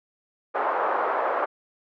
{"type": "band-pass noise", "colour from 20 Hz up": "white", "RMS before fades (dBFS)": -25, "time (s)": [0.54, 1.46], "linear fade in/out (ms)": 20, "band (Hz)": [450, 1200], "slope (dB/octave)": 24, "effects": []}